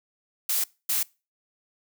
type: noise bursts at uneven times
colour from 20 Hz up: blue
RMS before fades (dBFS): -25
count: 2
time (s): 0.49-0.64 / 0.89-1.03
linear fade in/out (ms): 5
effects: noise-tail reverb RT60 0.3 s tail -24 dB re dry